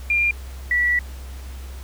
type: tone pair in turn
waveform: sine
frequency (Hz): 2398 / 1950.6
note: D7 / B6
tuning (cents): +36 / -22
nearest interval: major third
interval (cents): 358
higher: first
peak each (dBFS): -16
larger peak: neither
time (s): 0.1-0.31 / 0.71-0.99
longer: second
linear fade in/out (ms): 2
effects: added 65 Hz sine -32 dBFS peak until 1.83 s + pink hiss -45 dBFS RMS until 1.83 s